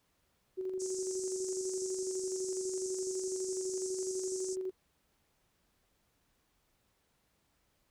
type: tone with tremolo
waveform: sine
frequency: 374.4 Hz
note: F#4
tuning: 20 cents sharp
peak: -33 dBFS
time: 0.57-4.71 s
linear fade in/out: 20 ms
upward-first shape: square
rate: 12 Hz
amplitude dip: 35%
type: band-pass noise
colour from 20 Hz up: pink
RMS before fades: -44 dBFS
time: 0.79-4.56 s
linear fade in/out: 20 ms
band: 5800 to 8500 Hz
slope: 48 dB/octave
effects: pink hiss -75 dBFS RMS until 7.9 s